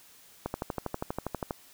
click train, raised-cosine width 1 ms, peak -17 dBFS, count 14, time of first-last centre 0.46-1.508 s, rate 12.4 Hz, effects white hiss -56 dBFS RMS until 1.73 s

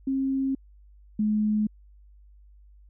sine tone pair in turn, 268.4 / 212.6 Hz, C4 / G#3, +44 / +41 cents, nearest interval major third, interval 403 cents, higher first, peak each -23 / -21 dBFS, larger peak second, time 0.07-0.55 / 1.19-1.67 s, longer neither, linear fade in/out 5 ms, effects added 50 Hz sine -50 dBFS peak until 2.89 s

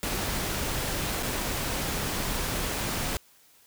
pink noise with dropouts, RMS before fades -30 dBFS, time 0.03-3.17 s, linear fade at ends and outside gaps 0 ms, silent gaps 1.226-1.231 s, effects white hiss -59 dBFS RMS until 3.66 s

